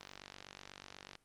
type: click train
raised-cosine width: 0.2 ms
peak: -30 dBFS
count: 56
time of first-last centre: 0.01-1.153 s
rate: 48.1 Hz
effects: pink hiss -74 dBFS RMS until 1.24 s + Opus 32 kbps